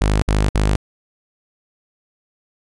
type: tone bursts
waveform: sawtooth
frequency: 51.3 Hz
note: G#1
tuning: 21 cents flat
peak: -10 dBFS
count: 3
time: 0.01-0.758 s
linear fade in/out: 0 ms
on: 210 ms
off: 59 ms
effects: resampled to 24000 Hz